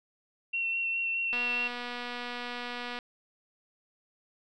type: tone with vibrato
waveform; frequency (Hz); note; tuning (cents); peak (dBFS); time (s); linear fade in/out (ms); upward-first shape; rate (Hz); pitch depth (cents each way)
sine; 2717; F7; -48; -28; 0.53-1.68; 10; sine; 4.8; 13
type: click train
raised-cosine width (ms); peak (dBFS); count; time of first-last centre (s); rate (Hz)
0.3; -22; 404; 1.33-2.988; 243
effects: none